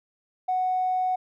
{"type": "tone with tanh clipping", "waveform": "triangle", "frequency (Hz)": 740, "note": "F#5", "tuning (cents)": 0, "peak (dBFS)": -22, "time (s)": [0.48, 1.16], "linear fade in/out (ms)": 10, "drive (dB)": 4, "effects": []}